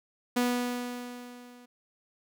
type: tone with level ramp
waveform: sawtooth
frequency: 245.1 Hz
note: B3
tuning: 13 cents flat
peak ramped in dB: -19 to -47 dBFS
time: 0.36-1.66 s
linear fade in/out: 10 ms
effects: none